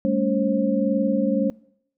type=tone cluster; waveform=sine; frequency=202.1 / 224 / 283 / 535 Hz; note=G#3 / A3 / C#4 / C5; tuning=-47 / +31 / +36 / +38 cents; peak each=-24 dBFS; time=0.05-1.5 s; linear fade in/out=0 ms; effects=noise-tail reverb RT60 0.7 s tail -24 dB re dry